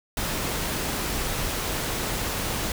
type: noise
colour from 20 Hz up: pink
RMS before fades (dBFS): -28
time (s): 0.17-2.72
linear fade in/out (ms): 2
effects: none